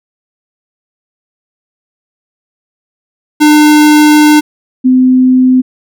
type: tone pair in turn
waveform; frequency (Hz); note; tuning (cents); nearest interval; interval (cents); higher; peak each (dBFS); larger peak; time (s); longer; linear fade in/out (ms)
square / sine; 301.1 / 256; D4 / C4; +43 / -38; minor third; 281; first; -3; neither; 3.4-4.41 / 4.84-5.62; first; 20
effects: none